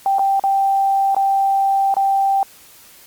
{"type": "tone with dropouts", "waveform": "sine", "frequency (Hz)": 784, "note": "G5", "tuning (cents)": 0, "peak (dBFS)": -13, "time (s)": [0.06, 2.43], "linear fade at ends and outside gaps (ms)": 1, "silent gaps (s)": [[0.185, 0.193], [0.396, 0.438], [1.147, 1.165], [1.941, 1.967]], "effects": ["white hiss -45 dBFS RMS until 3.06 s", "Opus 48 kbps"]}